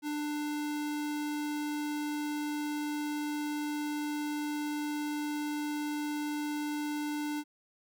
square tone, 297.1 Hz, D4, 20 cents sharp, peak -33 dBFS, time 0.02-7.44 s, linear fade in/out 50 ms, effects none

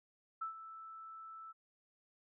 sine tone with ADSR envelope, 1318.5 Hz, E6, in tune, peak -36 dBFS, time 0.41-1.53 s, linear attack 10 ms, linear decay 110 ms, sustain -12 dB, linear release 24 ms, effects none

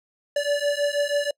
square beating tone pair, 575 / 581.2 Hz, D5 / D5, -37 / -18 cents, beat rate 6.2 Hz, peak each -25 dBFS, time 0.36-1.31 s, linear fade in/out 5 ms, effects noise-tail reverb RT60 0.1 s tail -26 dB re dry + low-pass 9000 Hz 12 dB/octave

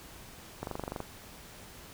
click train, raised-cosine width 1 ms, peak -21 dBFS, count 10, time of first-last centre 0.63-1.003 s, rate 24.1 Hz, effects pink hiss -50 dBFS RMS until 1.93 s

